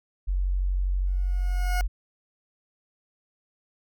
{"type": "tone", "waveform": "sine", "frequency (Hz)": 46.25, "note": "F#1", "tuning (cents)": 0, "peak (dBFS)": -22, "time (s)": [0.27, 1.88], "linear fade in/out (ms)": 20}
{"type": "tone with exponential growth", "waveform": "20% pulse", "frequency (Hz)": 723, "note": "F#5", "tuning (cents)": -40, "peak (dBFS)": -22, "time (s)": [1.07, 1.81], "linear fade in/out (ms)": 0, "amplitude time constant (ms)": 160}
{"effects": []}